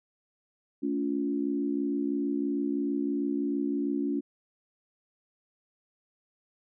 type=chord; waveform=sine; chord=A augmented; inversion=none; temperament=equal with one note detuned; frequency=220 / 283 / 349.2 Hz; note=A3 / C#4 / E#4; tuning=0 / +36 / 0 cents; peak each=-34 / -28 / -34 dBFS; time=0.82-4.21 s; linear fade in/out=20 ms; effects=none